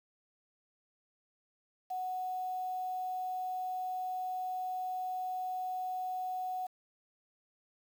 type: tone with quantisation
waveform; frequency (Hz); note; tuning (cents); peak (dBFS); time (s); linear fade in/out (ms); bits
sine; 740; F#5; 0; -34; 1.9-6.67; 10; 9
effects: none